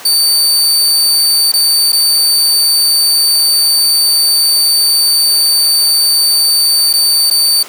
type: tone with dropouts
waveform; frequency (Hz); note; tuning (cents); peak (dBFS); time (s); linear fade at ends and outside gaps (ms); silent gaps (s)
sawtooth; 4576; D8; -46; -5; 0.05-7.63; 5; 1.519-1.537 / 1.921-1.928 / 6.93-6.936 / 7.302-7.309
effects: pink hiss -30 dBFS RMS until 7.68 s + high-pass 400 Hz 12 dB/octave